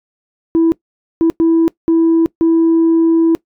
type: tone bursts at uneven times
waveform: sine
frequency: 329.1 Hz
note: E4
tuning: 3 cents flat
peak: -6 dBFS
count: 5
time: 0.55-0.72 / 1.21-1.3 / 1.4-1.68 / 1.88-2.26 / 2.41-3.35 s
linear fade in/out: 0 ms
effects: noise-tail reverb RT60 0.1 s tail -22 dB re dry + tanh soft clip ceiling -6 dBFS